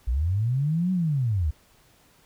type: linear two-way sweep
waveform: sine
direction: up then down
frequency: 53.8 to 188.9 to 68.4 Hz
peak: -21 dBFS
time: 0.07-1.51 s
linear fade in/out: 10 ms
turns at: 0.92 s
effects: pink hiss -59 dBFS RMS until 2.25 s